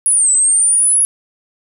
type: linear two-way sweep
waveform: sine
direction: down then up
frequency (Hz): 10548 to 7930 to 10548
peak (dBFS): -9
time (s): 0.06-1.05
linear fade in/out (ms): 0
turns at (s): 0.3
effects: none